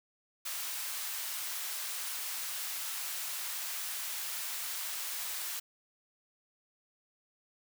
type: high-pass noise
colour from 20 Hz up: white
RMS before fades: -38 dBFS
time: 0.45-5.6 s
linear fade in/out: 10 ms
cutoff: 930 Hz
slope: 12 dB/octave
effects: none